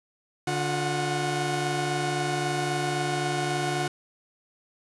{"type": "tone cluster", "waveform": "sawtooth", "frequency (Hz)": [145.7, 356.1, 736], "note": ["D3", "F4", "F#5"], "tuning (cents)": [-13, 34, -9], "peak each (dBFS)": -26, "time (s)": [0.47, 3.88], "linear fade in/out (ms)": 5, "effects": ["resampled to 24000 Hz", "9-bit"]}